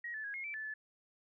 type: tone with pitch steps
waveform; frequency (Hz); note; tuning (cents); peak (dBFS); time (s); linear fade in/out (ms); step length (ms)
sine; 1895 / 1741 / 1650 / 2152 / 2327 / 1745 / 1732; A#6 / A6 / G#6 / C7 / D7 / A6 / A6; +28 / -19 / -12 / +48 / -17 / -15 / -28; -39; 0.04-0.74; 5; 100
effects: none